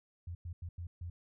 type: tone bursts at uneven times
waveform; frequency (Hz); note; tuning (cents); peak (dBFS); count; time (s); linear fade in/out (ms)
sine; 86.5; F2; -16; -39; 5; 0.27-0.35 / 0.45-0.53 / 0.62-0.69 / 0.78-0.87 / 1.01-1.1; 5
effects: none